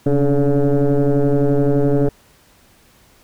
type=tone with frequency modulation; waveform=sine; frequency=146.83 Hz; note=D3; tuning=in tune; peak=-10 dBFS; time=0.06-2.09 s; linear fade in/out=5 ms; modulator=141 Hz; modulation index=2.7; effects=tanh soft clip ceiling -10 dBFS + pink hiss -52 dBFS RMS until 3.23 s